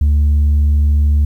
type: tone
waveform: sine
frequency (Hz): 73.42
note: D2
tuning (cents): 0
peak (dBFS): -6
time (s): 0.01-1.25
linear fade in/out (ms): 5
effects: tanh soft clip ceiling -8 dBFS + 8-bit